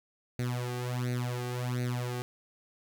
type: tone with flanger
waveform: sawtooth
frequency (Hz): 123.47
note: B2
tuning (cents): 0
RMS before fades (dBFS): -33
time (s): 0.39-2.22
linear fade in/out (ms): 0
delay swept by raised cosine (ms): 0.47 to 2.57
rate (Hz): 1.4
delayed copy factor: +0.85
effects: none